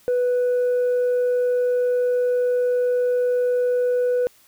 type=tone; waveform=sine; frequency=493.9 Hz; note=B4; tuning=in tune; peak=-15 dBFS; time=0.08-4.27 s; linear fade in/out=0 ms; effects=tanh soft clip ceiling -16 dBFS + white hiss -55 dBFS RMS until 4.47 s